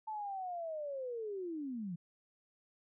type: linear sweep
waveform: sine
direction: down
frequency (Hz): 882 to 162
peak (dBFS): -38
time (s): 0.07-1.96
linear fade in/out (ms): 10
effects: none